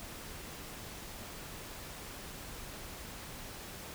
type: silence
effects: pink hiss -46 dBFS RMS until 3.94 s